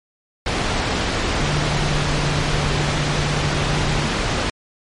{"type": "tone in noise", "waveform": "sine", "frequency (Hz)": 146.83, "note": "D3", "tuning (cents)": 0, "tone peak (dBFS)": -22, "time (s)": [1.41, 4.07], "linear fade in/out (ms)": 2, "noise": "pink", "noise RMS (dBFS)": -20, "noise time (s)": [0.46, 4.5], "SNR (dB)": -5, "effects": ["low-pass 5000 Hz 12 dB/octave", "MP3 48 kbps"]}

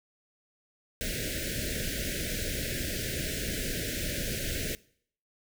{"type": "band-stop noise", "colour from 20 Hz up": "pink", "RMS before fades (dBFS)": -33, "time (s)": [1.01, 4.75], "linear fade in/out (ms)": 0, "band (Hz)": [640, 1500], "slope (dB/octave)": 96, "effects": ["noise-tail reverb RT60 0.6 s tail -22 dB re dry"]}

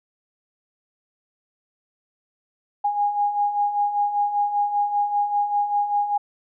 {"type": "beating tone pair", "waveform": "sine", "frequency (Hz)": [817, 822.1], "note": ["G#5", "G#5"], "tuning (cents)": [-29, -18], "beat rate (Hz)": 5.1, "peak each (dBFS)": [-27, -20], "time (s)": [2.84, 6.18], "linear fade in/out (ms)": 10, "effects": []}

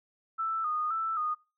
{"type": "tone with vibrato", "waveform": "sine", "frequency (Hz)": 1277, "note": "D#6", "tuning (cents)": 45, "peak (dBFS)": -28, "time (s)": [0.38, 1.35], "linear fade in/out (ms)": 20, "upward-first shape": "square", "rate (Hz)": 1.9, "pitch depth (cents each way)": 62, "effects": ["noise-tail reverb RT60 0.3 s tail -22 dB re dry"]}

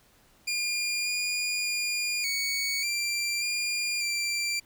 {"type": "tone with pitch steps", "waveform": "20% pulse", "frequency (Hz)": [2411, 2433, 2420, 2232, 2365, 2408, 2358], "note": ["D7", "D#7", "D#7", "C#7", "D7", "D7", "D7"], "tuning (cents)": [45, -39, -49, 11, 12, 43, 6], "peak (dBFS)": -22, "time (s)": [0.47, 4.6], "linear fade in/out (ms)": 10, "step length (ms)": 590, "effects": ["pink hiss -61 dBFS RMS until 4.65 s"]}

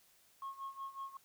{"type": "tone with tremolo", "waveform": "sine", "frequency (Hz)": 1087, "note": "C#6", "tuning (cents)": -34, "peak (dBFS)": -38, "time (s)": [0.42, 1.17], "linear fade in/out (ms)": 2, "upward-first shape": "sine", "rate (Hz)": 5.4, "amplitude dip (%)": 85, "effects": ["tanh soft clip ceiling -38 dBFS", "white hiss -68 dBFS RMS until 1.24 s"]}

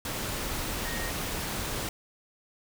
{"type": "tone in noise", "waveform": "sine", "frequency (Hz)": 1864.7, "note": "A#6", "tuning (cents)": 0, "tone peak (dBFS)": -38, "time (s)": [0.85, 1.1], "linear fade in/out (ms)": 2, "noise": "pink", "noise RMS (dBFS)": -33, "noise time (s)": [0.05, 1.89], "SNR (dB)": -8, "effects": []}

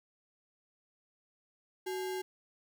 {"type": "tone with sample-and-hold", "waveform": "sine", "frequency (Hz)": 372.7, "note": "F#4", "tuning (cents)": 13, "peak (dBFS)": -34, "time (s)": [1.86, 2.22], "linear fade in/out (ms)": 10, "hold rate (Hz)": 1225, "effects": []}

